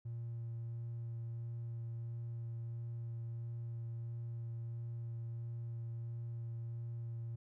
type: tone with vibrato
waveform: triangle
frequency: 116.54 Hz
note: A#2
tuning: in tune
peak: -37 dBFS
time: 0.05-7.36 s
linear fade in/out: 10 ms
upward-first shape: sine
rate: 1.5 Hz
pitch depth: 10 cents each way
effects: tanh soft clip ceiling -36 dBFS